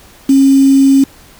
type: tone with quantisation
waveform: sine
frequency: 272.1 Hz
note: C#4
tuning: 32 cents flat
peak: -4 dBFS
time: 0.29-1.04 s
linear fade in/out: 5 ms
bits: 4
effects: pink hiss -41 dBFS RMS until 1.39 s